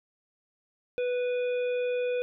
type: harmonic tone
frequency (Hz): 493.9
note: B4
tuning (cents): 0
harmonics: 1 / 3 / 5 / 7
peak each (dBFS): -26 / -44 / -40 / -50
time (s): 0.98-2.22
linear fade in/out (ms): 0
effects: none